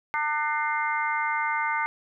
harmonic tone, 300 Hz, D4, 37 cents sharp, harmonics 3 / 4 / 5 / 6 / 7, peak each -28 / -31 / -31 / -40 / -29 dBFS, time 0.14-1.86 s, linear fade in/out 0 ms, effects none

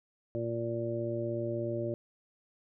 harmonic tone, 116.54 Hz, A#2, in tune, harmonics 1 / 2 / 3 / 4 / 5, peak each -37 / -41 / -35 / -45 / -36 dBFS, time 0.35-1.94 s, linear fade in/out 0 ms, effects none

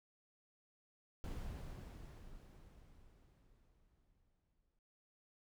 brown noise with exponential decay, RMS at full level -43 dBFS, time 1.24-4.79 s, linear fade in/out 0 ms, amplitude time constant 770 ms, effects none

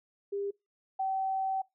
sine tone pair in turn, 400.9 / 767.6 Hz, G4 / G5, +39 / -37 cents, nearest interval major seventh, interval 1124 cents, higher second, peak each -31 / -28 dBFS, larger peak second, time 0.32-0.51 / 0.99-1.62 s, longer second, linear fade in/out 10 ms, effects noise-tail reverb RT60 0.2 s tail -23 dB re dry

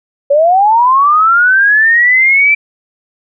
sine linear sweep, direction up, 549 to 2345 Hz, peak -5 dBFS, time 0.3-2.55 s, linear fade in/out 10 ms, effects none

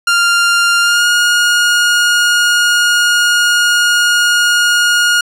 sawtooth tone with pitch glide, 1396.9 to 1432 Hz, F6 to F6, 0 to +43 cents, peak -5 dBFS, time 0.07-5.21 s, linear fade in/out 5 ms, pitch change +43 cents, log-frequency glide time 0.81-1.06 s, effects low-pass 10000 Hz 12 dB/octave

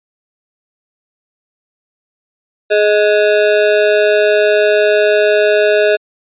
square ring-modulated tone, 523 Hz, C5, 1 cent flat, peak -6 dBFS, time 2.7-5.97 s, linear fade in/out 20 ms, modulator 103 Hz, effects resampled to 8000 Hz

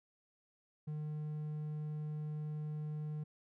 triangle tone, 151.8 Hz, D#3, 42 cents flat, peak -36 dBFS, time 0.87-3.24 s, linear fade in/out 10 ms, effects none

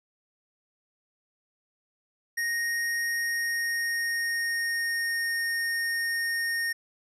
square tone with pitch glide, 1864.7 to 1845.4 Hz, A#6 to A#6, 0 to -18 cents, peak -27 dBFS, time 2.37-6.73 s, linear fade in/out 10 ms, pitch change -18 cents, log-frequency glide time 3.08-5.39 s, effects resampled to 32000 Hz

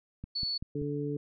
click train, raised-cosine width 5 ms, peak -27 dBFS, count 4, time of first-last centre 0.24-0.818 s, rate 5.19 Hz
sine tone, 4435 Hz, C#8, in tune, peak -30 dBFS, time 0.35-0.58 s, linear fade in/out 10 ms
harmonic tone, 145.2 Hz, D3, 19 cents flat, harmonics 1 / 2 / 3, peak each -35 / -35 / -35 dBFS, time 0.75-1.17 s, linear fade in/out 5 ms
effects none

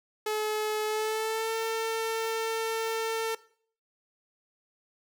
sawtooth tone with pitch glide, 428.4 to 449.2 Hz, A4 to A4, -46 to +36 cents, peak -24 dBFS, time 0.26-3.35 s, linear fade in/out 5 ms, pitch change +82 cents, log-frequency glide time 0.86-1.52 s, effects noise-tail reverb RT60 0.5 s tail -18 dB re dry

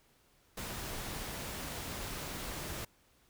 pink noise, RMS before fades -41 dBFS, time 0.57-2.85 s, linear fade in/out 5 ms, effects pink hiss -68 dBFS RMS until 3.29 s

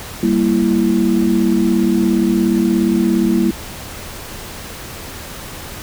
sine chord, E diminished, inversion first, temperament equal with one note detuned, 196 / 233.1 / 332.7 Hz, G3 / Bb3 / E4, 0 / 0 / +16 cents, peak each -16 dBFS, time 0.23-3.51 s, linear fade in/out 2 ms, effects added 82 Hz sine -41 dBFS peak until 5.82 s + pink hiss -31 dBFS RMS until 5.82 s

